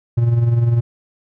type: tone with tremolo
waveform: triangle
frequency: 117.8 Hz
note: A#2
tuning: 19 cents sharp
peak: -8 dBFS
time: 0.17-0.81 s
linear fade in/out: 10 ms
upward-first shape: sine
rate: 20 Hz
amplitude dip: 50%
effects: none